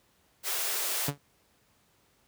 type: high-pass noise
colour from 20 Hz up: white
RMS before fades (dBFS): -31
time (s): 0.43-1.11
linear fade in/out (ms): 50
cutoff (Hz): 340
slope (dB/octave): 96
type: tone with exponential decay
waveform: sawtooth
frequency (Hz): 142.8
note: D3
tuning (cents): -48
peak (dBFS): -22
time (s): 1.08-1.18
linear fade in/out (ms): 5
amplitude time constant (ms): 21
effects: pink hiss -67 dBFS RMS until 2.27 s + high-pass 60 Hz 12 dB/octave

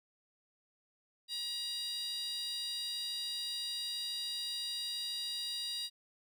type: tone with high-pass filter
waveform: 15% pulse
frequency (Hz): 953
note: A#5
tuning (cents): +38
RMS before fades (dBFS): -39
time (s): 1.28-5.9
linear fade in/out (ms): 50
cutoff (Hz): 4300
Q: 7.8
effects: none

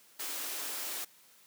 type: high-pass noise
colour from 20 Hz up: white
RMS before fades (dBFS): -38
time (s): 0.19-1.05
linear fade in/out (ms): 10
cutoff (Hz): 240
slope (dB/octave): 96
effects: white hiss -61 dBFS RMS until 1.46 s + high-pass 150 Hz 12 dB/octave

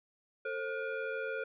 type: tone with frequency modulation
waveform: sine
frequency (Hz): 445.7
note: A4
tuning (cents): +22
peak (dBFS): -34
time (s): 0.45-1.44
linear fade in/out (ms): 5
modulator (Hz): 978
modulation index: 1.4
effects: none

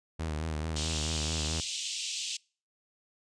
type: tone with vibrato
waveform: sawtooth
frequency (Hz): 78.3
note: D#2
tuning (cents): +11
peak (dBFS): -28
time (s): 0.19-1.61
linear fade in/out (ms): 10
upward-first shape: sine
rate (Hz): 4.6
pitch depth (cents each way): 62
type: band-pass noise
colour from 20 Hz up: pink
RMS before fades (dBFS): -36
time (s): 0.76-2.37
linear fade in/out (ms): 5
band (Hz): 2700 to 8200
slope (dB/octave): 48
effects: noise-tail reverb RT60 0.4 s tail -26 dB re dry + resampled to 22050 Hz

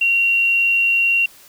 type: tone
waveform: sine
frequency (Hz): 2751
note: F7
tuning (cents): -27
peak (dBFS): -13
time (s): 0.01-1.26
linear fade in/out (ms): 5
effects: white hiss -46 dBFS RMS until 1.48 s

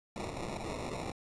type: noise with sample-and-hold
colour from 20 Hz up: violet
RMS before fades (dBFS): -39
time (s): 0.16-1.12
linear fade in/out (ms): 0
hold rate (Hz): 1575
effects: resampled to 22050 Hz

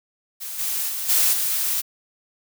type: noise with level steps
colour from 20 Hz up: blue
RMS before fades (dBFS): -32 / -25 / -28 / -18 / -23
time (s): 0.4-1.82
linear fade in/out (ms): 20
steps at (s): 0.58 / 0.88 / 1.08 / 1.32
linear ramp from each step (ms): 20
effects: none

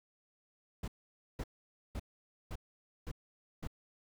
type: noise bursts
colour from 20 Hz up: brown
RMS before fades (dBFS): -39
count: 6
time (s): 0.83-3.674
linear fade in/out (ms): 5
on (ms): 49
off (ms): 510
effects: none

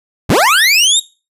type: linear sweep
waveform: 25% pulse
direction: up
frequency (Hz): 46.11 to 3810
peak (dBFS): -4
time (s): 0.29-1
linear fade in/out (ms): 10
effects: noise-tail reverb RT60 0.3 s tail -19 dB re dry + resampled to 32000 Hz

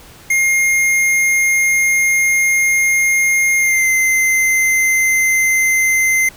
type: tone with pitch glide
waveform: square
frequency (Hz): 2130 to 2074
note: C7 to C7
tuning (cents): +30 to -16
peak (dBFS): -12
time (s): 0.3-6.29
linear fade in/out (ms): 5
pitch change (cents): -46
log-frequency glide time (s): 3.58-3.89
effects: pink hiss -41 dBFS RMS until 6.36 s

